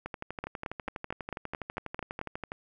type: two click trains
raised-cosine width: 0.5 ms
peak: -21 / -19 dBFS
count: 31 / 9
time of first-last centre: 0.06-2.519 / 0.44-2.214 s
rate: 12.2 / 4.51 Hz
effects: none